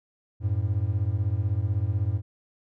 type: beating tone pair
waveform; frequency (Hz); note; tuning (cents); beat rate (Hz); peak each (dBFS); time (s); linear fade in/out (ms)
triangle; 92.5 / 108.5; F#2 / A2; 0 / -24; 16; -24; 0.4-2.22; 50
effects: none